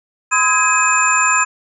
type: tone cluster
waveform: sine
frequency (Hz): 1022 / 1275 / 1647 / 2526 / 7180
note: C6 / D#6 / G#6 / D#7 / A8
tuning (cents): -41 / +42 / -15 / +26 / +34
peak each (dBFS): -18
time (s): 0.31-1.45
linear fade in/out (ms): 20
effects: none